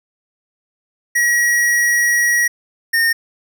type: tone pair in turn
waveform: square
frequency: 1910 / 1835.3 Hz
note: A#6 / A#6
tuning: +42 / -27 cents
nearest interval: minor second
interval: 69 cents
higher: first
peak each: -13 dBFS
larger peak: neither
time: 1.15-2.48 / 2.93-3.13 s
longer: first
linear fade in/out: 10 ms
effects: none